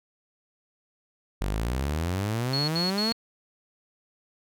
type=exponential sweep; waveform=sawtooth; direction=up; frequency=46.25 to 233.1 Hz; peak=-22 dBFS; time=1.41-3.12 s; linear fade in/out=0 ms
type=tone bursts; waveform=sine; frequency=4334 Hz; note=C#8; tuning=40 cents flat; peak=-26 dBFS; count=3; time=2.53-3.126 s; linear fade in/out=5 ms; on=150 ms; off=73 ms
effects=none